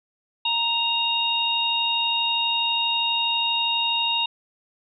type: harmonic tone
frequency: 932.3 Hz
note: A#5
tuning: in tune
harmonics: 1 / 3 / 4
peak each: -27 / -24 / -24 dBFS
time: 0.45-4.26 s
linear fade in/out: 5 ms
effects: none